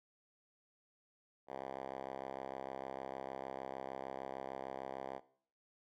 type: tone with band-pass filter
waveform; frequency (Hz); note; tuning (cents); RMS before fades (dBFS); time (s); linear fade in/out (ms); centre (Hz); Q
5% pulse; 66.6; C2; +31; -45; 1.47-5.21; 50; 730; 1.3
effects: noise-tail reverb RT60 0.6 s tail -20 dB re dry